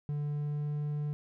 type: tone with pitch glide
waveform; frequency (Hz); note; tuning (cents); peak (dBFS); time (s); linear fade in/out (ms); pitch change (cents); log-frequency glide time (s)
triangle; 146.83 to 147.94; D3 to D3; 0 to +13; -29; 0.09-1.13; 0; +13; 0.23-0.77
effects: none